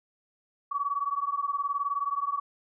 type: beating tone pair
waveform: sine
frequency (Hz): 1125 / 1144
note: C#6 / D6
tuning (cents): +25 / -46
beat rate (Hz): 19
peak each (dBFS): -30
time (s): 0.71-2.4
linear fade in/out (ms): 10
effects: none